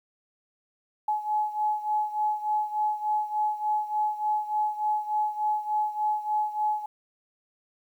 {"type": "beating tone pair", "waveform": "sine", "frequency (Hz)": [848, 851.4], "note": ["G#5", "G#5"], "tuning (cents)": [36, 43], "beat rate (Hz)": 3.4, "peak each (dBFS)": [-26, -30], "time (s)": [1.08, 6.86], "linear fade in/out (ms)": 5, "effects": ["10-bit"]}